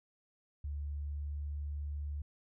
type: tone with pitch glide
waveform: sine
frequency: 72.5 to 72.96 Hz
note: D2 to D2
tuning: -22 to -11 cents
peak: -36 dBFS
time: 0.64-2.22 s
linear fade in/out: 5 ms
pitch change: +11 cents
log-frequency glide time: 0.81-1.44 s
effects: none